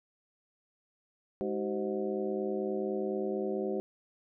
harmonic tone with a mistuned harmonic, 104.1 Hz, G#2, 5 cents sharp, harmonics 2 / 3 / 4 / 5 / 6 / 7, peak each -37 / -40 / -33 / -38 / -43 / -46 dBFS, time 1.41-3.8 s, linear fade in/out 0 ms, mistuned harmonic 4, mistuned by -150 cents, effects none

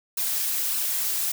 blue noise with flanger, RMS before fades -26 dBFS, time 0.17-1.32 s, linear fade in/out 5 ms, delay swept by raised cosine 0.73 to 5.43 ms, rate 1.7 Hz, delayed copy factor +0.6, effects none

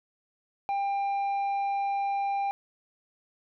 sine tone with tanh clipping, 796 Hz, G5, 26 cents sharp, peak -27 dBFS, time 0.69-2.51 s, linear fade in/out 0 ms, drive 5 dB, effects none

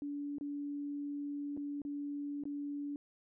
sine tone with dropouts, 287.6 Hz, D4, 36 cents flat, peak -37 dBFS, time 0.02-2.96 s, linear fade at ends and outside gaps 1 ms, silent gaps 0.384-0.41 / 1.567-1.574 / 1.818-1.85 / 2.437-2.454 s, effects none

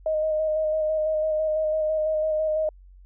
sine tone with vibrato, 622.3 Hz, D#5, in tune, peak -21 dBFS, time 0.06-2.69 s, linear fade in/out 2 ms, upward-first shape square, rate 6 Hz, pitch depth 17 cents each way, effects added 46 Hz sine -46 dBFS peak until 3.05 s

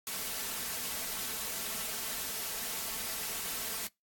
white noise with comb filter, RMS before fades -37 dBFS, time 0.07-3.87 s, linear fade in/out 0 ms, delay 4.5 ms, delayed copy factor +0.5, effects noise-tail reverb RT60 0.2 s tail -24 dB re dry + AAC 64 kbps

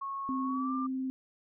sine tone with pitch glide, 1097 to 1189.4 Hz, C#6 to D6, -18 to +22 cents, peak -34 dBFS, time 0.01-0.87 s, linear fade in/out 10 ms, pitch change +140 cents, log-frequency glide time 0.43-0.74 s
sine tone with vibrato, 261.6 Hz, C4, in tune, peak -31 dBFS, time 0.29-1.1 s, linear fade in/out 0 ms, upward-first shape sine, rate 20 Hz, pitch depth 14 cents each way
effects none

